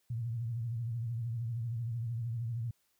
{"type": "tone with vibrato", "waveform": "sine", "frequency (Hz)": 116.54, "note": "A#2", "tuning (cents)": 0, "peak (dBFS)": -33, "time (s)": [0.1, 2.71], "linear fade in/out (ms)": 5, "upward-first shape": "triangle", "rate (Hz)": 13, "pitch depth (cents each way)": 110, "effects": ["white hiss -75 dBFS RMS until 2.99 s"]}